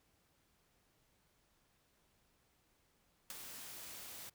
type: noise with ADSR envelope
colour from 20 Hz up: white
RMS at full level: -43 dBFS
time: 3.3-4.3 s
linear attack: 3 ms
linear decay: 17 ms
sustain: -7 dB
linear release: 13 ms
effects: pink hiss -75 dBFS RMS until 4.34 s